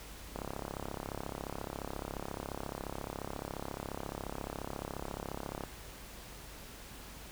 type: click train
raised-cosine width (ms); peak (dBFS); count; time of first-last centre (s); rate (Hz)
1; -24; 182; 0.36-5.637; 34.3
effects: added 50 Hz sine -52 dBFS peak until 7.31 s + pink hiss -50 dBFS RMS until 7.31 s